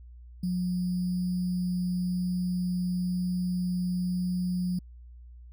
sine tone with sample-and-hold, 180.1 Hz, F#3, 46 cents flat, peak -26 dBFS, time 0.43-4.79 s, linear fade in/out 5 ms, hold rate 4900 Hz, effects added 60 Hz sine -45 dBFS peak until 5.52 s

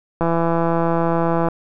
click train, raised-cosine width 1 ms, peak -6 dBFS, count 214, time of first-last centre 0.21-1.485 s, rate 167 Hz, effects none

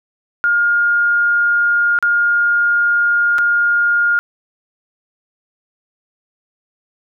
sine tone with dropouts, 1417 Hz, F6, 25 cents sharp, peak -11 dBFS, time 0.44-4.19 s, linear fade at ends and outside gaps 0 ms, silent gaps 1.988-2.026 / 3.383-3.387 s, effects none

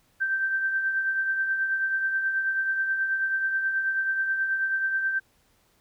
sine tone with tremolo, 1562 Hz, G6, 7 cents flat, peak -21 dBFS, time 0.2-5.2 s, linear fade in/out 20 ms, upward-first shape triangle, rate 9.3 Hz, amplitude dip 50%, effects pink hiss -65 dBFS RMS until 5.8 s

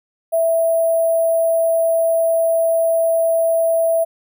sine tone with sample-and-hold, 659.3 Hz, E5, in tune, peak -13 dBFS, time 0.32-4.05 s, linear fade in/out 20 ms, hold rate 11025 Hz, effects none

